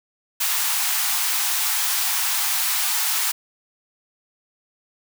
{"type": "high-pass noise", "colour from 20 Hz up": "white", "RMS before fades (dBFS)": -22, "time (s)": [0.4, 3.32], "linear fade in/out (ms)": 10, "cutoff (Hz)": 730, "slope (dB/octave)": 96, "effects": []}